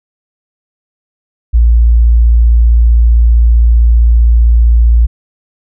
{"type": "tone", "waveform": "sine", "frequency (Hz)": 57.7, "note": "A#1", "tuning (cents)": -17, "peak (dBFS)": -3, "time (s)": [1.53, 5.07], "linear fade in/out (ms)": 20, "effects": []}